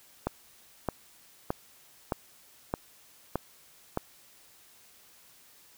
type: click train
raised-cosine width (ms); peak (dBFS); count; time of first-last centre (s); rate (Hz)
1; -14; 7; 0.27-3.974; 1.62
effects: white hiss -58 dBFS RMS until 5.77 s